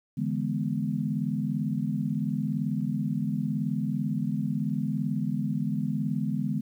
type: chord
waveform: sine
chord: E dominant seventh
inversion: third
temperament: equal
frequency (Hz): 146.83 / 164.81 / 207.7 / 246.9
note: D3 / E3 / G#3 / B3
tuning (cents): 0 / 0 / 0 / 0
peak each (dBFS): -31 / -33 / -30 / -32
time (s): 0.17-6.61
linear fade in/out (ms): 10
effects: 10-bit